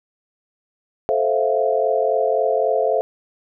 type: chord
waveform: sine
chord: F major seventh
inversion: first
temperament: just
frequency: 436.5 / 523.8 / 654.8 / 698.5 Hz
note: A4 / C5 / E5 / F5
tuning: -14 / +2 / -12 / 0 cents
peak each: -21 / -21 / -21 / -23 dBFS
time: 1.09-3.01 s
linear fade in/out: 0 ms
effects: none